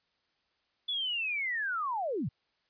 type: linear sweep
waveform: sine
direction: down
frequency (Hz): 3474 to 93.3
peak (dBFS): -30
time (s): 0.88-2.29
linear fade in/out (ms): 10
effects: white hiss -75 dBFS RMS until 2.69 s + resampled to 11025 Hz